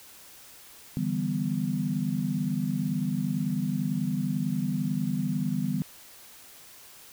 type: chord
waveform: sine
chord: E minor seventh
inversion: third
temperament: equal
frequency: 146.83 / 164.81 / 196 / 246.9 Hz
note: D3 / E3 / G3 / B3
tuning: 0 / 0 / 0 / 0 cents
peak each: -32 / -32 / -30 / -31 dBFS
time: 0.97-5.82 s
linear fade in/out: 0 ms
effects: white hiss -50 dBFS RMS until 7.12 s